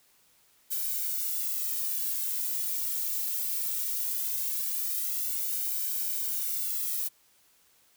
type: noise with flanger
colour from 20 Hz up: violet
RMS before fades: -31 dBFS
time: 0.7-7.09 s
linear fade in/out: 20 ms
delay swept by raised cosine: 1.3 to 2.22 ms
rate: 0.19 Hz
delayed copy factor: +0.8
effects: white hiss -64 dBFS RMS until 7.96 s